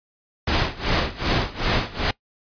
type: noise with tremolo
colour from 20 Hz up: pink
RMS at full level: -19 dBFS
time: 0.47-2.11 s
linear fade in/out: 5 ms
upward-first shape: sine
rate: 2.6 Hz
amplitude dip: 90%
effects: noise-tail reverb RT60 0.1 s tail -21 dB re dry + resampled to 11025 Hz